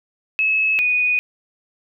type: tone pair in turn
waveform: sine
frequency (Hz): 2586 / 2478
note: E7 / D#7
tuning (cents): -34 / -8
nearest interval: minor second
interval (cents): 74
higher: first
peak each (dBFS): -15 / -15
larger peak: neither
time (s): 0.39-0.79 / 0.79-1.19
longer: neither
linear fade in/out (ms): 0
effects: none